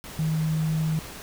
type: tone in noise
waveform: sine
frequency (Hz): 158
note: D#3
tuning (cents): +27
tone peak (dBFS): -22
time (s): 0.19-0.99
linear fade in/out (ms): 0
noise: pink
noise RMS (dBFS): -40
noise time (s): 0.04-1.22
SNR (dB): +15
effects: none